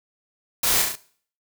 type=noise with echo; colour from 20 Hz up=white; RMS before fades=-22 dBFS; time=0.63-0.82 s; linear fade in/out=5 ms; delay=34 ms; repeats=4; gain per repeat=-3 dB; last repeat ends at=0.956 s; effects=noise-tail reverb RT60 0.5 s tail -19 dB re dry